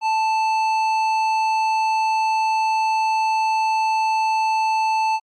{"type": "tone with tanh clipping", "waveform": "triangle", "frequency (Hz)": 880, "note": "A5", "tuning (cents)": 0, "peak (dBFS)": -19, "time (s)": [0.01, 5.2], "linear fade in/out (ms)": 50, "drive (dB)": 16, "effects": ["Opus 48 kbps"]}